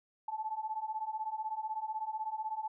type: beating tone pair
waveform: sine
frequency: 860 / 876 Hz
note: A5 / A5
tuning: -40 / -8 cents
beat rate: 16 Hz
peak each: -39 / -37 dBFS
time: 0.28-2.68 s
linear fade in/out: 5 ms
effects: none